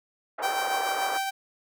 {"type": "band-pass noise", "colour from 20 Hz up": "white", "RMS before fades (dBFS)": -33, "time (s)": [0.38, 1.18], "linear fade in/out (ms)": 10, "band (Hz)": [410, 1300], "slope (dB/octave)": 24}
{"type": "tone with tremolo", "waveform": "sawtooth", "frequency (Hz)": 778, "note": "G5", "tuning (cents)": -13, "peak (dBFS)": -21, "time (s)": [0.42, 1.31], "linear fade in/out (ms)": 20, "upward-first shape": "triangle", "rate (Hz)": 6.9, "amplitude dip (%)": 40}
{"effects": []}